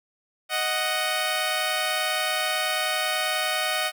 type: tone pair together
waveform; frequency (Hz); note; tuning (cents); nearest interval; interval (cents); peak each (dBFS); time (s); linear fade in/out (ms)
10% pulse; 622.3 / 740.7; D#5 / F#5; 0 / +2; minor third; 302; -18; 0.49-3.92; 50
effects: none